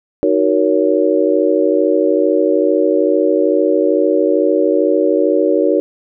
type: chord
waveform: sine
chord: D# minor seventh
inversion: none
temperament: just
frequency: 311.1 / 373.4 / 466.7 / 560 Hz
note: D#4 / F#4 / A#4 / C#5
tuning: 0 / +16 / +2 / +18 cents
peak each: -16 dBFS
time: 0.23-5.8 s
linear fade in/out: 0 ms
effects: none